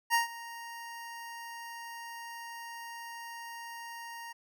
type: tone with ADSR envelope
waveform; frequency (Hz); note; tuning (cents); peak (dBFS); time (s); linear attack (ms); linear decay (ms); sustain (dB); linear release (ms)
25% pulse; 932.3; A#5; 0; -19; 0.1-4.33; 42; 130; -19; 13
effects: none